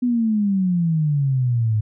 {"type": "exponential sweep", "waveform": "sine", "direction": "down", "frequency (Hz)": [250.6, 105.4], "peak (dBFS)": -16, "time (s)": [0.02, 1.81], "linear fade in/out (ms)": 10, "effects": []}